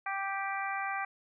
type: harmonic tone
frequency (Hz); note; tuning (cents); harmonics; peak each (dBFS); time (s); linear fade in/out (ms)
392; G4; 0; 2 / 3 / 4 / 5 / 6; -36 / -38 / -39 / -40 / -41; 0.06-1.05; 5
effects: none